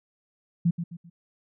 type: tone with echo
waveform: sine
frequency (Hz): 170.3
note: F3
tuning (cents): -43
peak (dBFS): -18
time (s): 0.65-0.71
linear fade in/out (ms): 10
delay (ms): 130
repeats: 3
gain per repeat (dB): -9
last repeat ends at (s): 1.1
effects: none